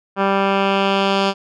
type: tone with low-pass filter sweep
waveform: 10% pulse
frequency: 196 Hz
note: G3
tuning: in tune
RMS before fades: -17 dBFS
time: 0.16-1.34 s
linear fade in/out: 50 ms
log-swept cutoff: 1800 to 4300 Hz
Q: 1.7
effects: none